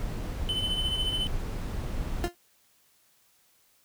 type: noise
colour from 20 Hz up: brown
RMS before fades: -32 dBFS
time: 0-2.28 s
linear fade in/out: 0 ms
type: tone with tremolo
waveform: triangle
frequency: 3037 Hz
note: F#7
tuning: 44 cents sharp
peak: -24 dBFS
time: 0.49-1.27 s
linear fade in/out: 0 ms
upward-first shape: triangle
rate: 14 Hz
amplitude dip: 60%
type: tone with exponential decay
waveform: 30% pulse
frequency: 349.2 Hz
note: F4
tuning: in tune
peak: -20 dBFS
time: 2.24-2.35 s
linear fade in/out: 0 ms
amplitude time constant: 23 ms
effects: white hiss -65 dBFS RMS until 3.84 s